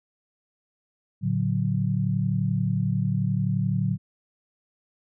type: tone cluster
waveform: sine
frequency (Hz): 112.1 / 143.5 / 184.2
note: A2 / D3 / F#3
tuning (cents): +33 / -40 / -7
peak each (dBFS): -26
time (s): 1.21-3.98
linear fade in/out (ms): 50
effects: none